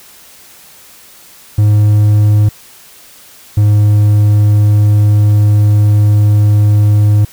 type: tone pair in turn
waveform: triangle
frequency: 104.9 / 104.39 Hz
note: G#2 / G#2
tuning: +18 / +9 cents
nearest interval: unison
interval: 9 cents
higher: first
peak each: -3 dBFS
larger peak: neither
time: 1.58-2.49 / 3.57-7.25 s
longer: second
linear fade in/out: 5 ms
effects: white hiss -39 dBFS RMS until 7.32 s